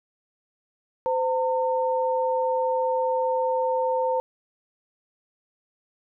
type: tone pair together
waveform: sine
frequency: 514 / 907.5 Hz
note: C5 / A#5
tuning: -31 / -47 cents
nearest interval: minor seventh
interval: 984 cents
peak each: -23 / -25 dBFS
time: 1.06-4.2 s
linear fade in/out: 0 ms
effects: none